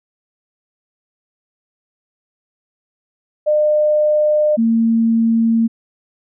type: tone pair in turn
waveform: sine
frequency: 604 / 227.7 Hz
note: D5 / A#3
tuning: +48 / -40 cents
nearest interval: octave + perfect fourth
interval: 1688 cents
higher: first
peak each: -11 dBFS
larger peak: neither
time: 3.46-4.57 / 4.57-5.68 s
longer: neither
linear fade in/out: 20 ms
effects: none